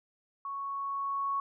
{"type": "tone with level ramp", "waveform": "sine", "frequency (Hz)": 1108.7, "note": "C#6", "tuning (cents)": 0, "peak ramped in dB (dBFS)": [-35, -28], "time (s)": [0.45, 1.4], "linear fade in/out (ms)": 2, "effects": []}